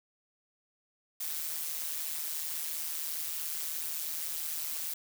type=noise with amplitude modulation; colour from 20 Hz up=blue; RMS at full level=-33 dBFS; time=1.2-4.94 s; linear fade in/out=5 ms; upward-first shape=sine; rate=157 Hz; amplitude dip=70%; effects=none